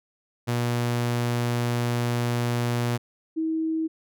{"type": "tone pair in turn", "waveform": ["sawtooth", "sine"], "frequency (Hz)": [120, 320.4], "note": ["B2", "E4"], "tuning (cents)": [-49, -49], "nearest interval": "octave + perfect fourth", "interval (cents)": 1700, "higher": "second", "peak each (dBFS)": [-19, -23], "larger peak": "first", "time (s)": [[0.47, 2.98], [3.36, 3.88]], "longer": "first", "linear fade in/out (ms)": 20, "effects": []}